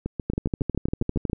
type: two click trains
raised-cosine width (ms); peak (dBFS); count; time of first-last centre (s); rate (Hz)
3; -11 / -14; 14 / 10; 0.3-1.332 / 0.06-1.298; 12.6 / 7.27
effects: none